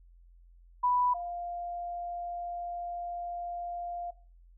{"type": "tone pair in turn", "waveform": "sine", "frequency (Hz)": [987.8, 698.5], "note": ["B5", "F5"], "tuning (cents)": [0, 0], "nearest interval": "tritone", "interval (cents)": 600, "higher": "first", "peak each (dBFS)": [-24, -34], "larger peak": "first", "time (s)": [[0.83, 1.14], [1.14, 4.11]], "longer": "second", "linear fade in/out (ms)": 10, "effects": ["noise-tail reverb RT60 0.4 s tail -18 dB re dry", "added 43 Hz sine -54 dBFS peak until 4.57 s"]}